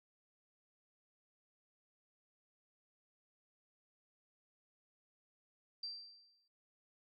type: tone with exponential decay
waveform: sine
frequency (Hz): 4699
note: D8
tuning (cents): 0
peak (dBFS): -39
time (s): 5.83-6.48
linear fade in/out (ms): 5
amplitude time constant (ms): 140
effects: noise-tail reverb RT60 0.1 s tail -18 dB re dry